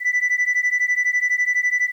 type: beating tone pair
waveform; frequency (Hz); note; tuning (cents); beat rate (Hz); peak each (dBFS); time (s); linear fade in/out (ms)
sine; 1975.5 / 1987.5; B6 / B6; 0 / +10; 12; -18; 0-1.92; 50
effects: tanh soft clip ceiling -14 dBFS + 9-bit